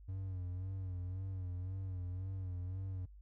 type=tone with vibrato; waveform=triangle; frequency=92.7 Hz; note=F#2; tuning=4 cents sharp; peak=-37 dBFS; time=0.08-3.06 s; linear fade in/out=10 ms; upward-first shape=sine; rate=1.9 Hz; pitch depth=62 cents each way; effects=noise-tail reverb RT60 0.1 s tail -25 dB re dry + added 50 Hz sine -53 dBFS peak until 3.21 s